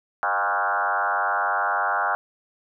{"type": "tone with frequency modulation", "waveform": "sine", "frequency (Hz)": 1100, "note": "C#6", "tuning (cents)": -14, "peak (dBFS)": -20, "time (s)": [0.23, 2.15], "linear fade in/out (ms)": 0, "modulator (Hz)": 96.7, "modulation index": 4.5, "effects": []}